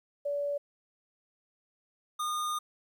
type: tone pair in turn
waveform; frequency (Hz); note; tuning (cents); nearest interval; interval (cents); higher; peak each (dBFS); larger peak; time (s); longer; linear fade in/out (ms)
sine / square; 574 / 1220.8; D5 / D#6; -40 / -33; octave + minor second; 1307; second; -29 / -31; first; 0.25-0.58 / 2.19-2.59; second; 10
effects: 11-bit